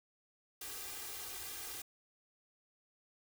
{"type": "noise with comb filter", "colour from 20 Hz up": "white", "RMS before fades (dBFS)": -45, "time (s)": [0.61, 1.82], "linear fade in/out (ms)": 5, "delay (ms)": 2.5, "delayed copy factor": 1, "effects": []}